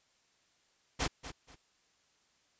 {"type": "noise with echo", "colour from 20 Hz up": "pink", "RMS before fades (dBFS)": -31, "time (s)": [0.99, 1.08], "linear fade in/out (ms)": 20, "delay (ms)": 240, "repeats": 2, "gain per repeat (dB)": -12, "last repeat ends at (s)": 1.56, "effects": ["white hiss -71 dBFS RMS until 2.59 s", "resampled to 16000 Hz"]}